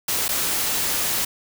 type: noise with dropouts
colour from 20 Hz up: white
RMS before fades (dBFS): -23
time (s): 0.08-1.25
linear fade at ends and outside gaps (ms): 5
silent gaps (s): 0.282-0.289
effects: none